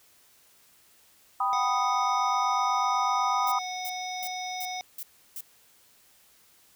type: chord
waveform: sine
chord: G augmented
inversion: none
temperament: equal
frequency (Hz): 784 / 987.8 / 1244.5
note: G5 / B5 / D#6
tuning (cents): 0 / 0 / 0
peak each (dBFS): -29 / -28 / -27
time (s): 1.4-3.59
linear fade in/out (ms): 5
type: harmonic tone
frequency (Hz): 736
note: F#5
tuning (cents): -9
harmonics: 1 / 3 / 5 / 7 / 8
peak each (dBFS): -34 / -39 / -41 / -42 / -43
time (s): 1.53-4.81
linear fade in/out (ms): 0
type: noise bursts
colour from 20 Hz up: violet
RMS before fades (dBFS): -37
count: 6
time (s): 3.47-5.408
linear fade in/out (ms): 2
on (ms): 48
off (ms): 330
effects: white hiss -60 dBFS RMS until 6.75 s